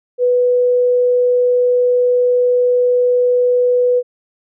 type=tone; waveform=sine; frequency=493.7 Hz; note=B4; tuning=1 cent flat; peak=-10 dBFS; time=0.18-4.03 s; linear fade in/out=50 ms; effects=none